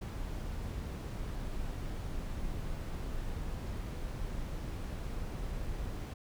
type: noise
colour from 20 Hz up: brown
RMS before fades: -38 dBFS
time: 0.01-6.14 s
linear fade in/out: 10 ms
effects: none

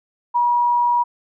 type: tone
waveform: sine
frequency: 962 Hz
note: B5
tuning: 46 cents flat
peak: -14 dBFS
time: 0.34-1.04 s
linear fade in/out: 20 ms
effects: none

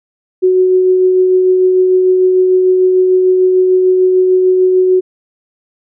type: tone with tremolo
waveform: sine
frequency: 370 Hz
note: F#4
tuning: in tune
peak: -5 dBFS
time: 0.42-5.01 s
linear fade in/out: 20 ms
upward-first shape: triangle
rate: 6.7 Hz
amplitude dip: 30%
effects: none

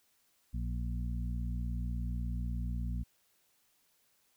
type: harmonic tone with a mistuned harmonic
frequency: 60 Hz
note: B1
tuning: 49 cents flat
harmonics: 1 / 2 / 3 / 4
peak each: -34 / -40 / -44 / -46 dBFS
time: 0.53-3.04 s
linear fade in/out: 20 ms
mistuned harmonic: 4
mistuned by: -26 cents
effects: white hiss -72 dBFS RMS until 4.36 s

